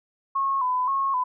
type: tone with vibrato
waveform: sine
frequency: 1046.5 Hz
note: C6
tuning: in tune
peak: -21 dBFS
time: 0.35-1.24 s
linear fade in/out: 10 ms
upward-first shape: square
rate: 1.9 Hz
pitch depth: 71 cents each way
effects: none